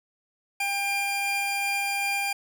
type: tone pair together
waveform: 40% pulse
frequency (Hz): 799.2 / 2395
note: G5 / D7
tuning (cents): +33 / +33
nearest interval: octave + perfect fifth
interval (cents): 1900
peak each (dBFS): -29 / -26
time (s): 0.6-2.33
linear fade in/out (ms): 5
effects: none